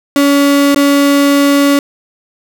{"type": "tone with dropouts", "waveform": "35% pulse", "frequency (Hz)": 282.7, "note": "C#4", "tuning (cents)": 34, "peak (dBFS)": -5, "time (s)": [0.16, 1.79], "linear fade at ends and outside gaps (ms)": 1, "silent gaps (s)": [0.746, 0.76], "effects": []}